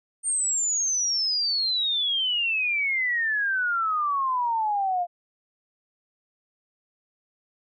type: exponential sweep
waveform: sine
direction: down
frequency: 8870 to 691 Hz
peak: -22 dBFS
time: 0.23-5.07 s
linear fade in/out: 50 ms
effects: none